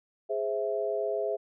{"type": "chord", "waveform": "sine", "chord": "Ab augmented", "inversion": "none", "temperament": "equal", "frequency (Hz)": [415.3, 523.3, 659.3], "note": ["Ab4", "C5", "E5"], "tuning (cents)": [0, 0, 0], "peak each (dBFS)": [-31, -34, -31], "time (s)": [0.29, 1.37], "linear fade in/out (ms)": 20, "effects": []}